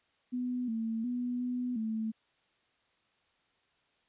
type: tone with pitch steps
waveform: sine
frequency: 248.5 / 225 / 245.5 / 247.9 / 220.7 Hz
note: B3 / A3 / B3 / B3 / A3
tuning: +11 / +39 / -10 / +7 / +5 cents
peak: -31 dBFS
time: 0.32-2.12 s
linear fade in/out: 20 ms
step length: 360 ms
effects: white hiss -72 dBFS RMS until 4.08 s + resampled to 8000 Hz